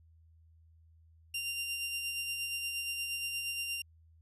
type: tone with tremolo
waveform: sawtooth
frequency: 2780 Hz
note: F7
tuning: 9 cents flat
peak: -30 dBFS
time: 1.34-3.82 s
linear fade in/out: 5 ms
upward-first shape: sine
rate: 8.5 Hz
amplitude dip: 35%
effects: added 81 Hz sine -59 dBFS peak until 4.21 s + resampled to 32000 Hz